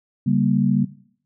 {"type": "chord", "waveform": "sine", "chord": "G diminished", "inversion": "second", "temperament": "just", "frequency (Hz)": [141.12, 196, 235.2], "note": ["Db3", "G3", "Bb3"], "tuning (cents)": [31, 0, 16], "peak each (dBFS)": -20, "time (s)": [0.26, 0.85], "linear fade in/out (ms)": 10, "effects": ["noise-tail reverb RT60 0.6 s tail -17 dB re dry"]}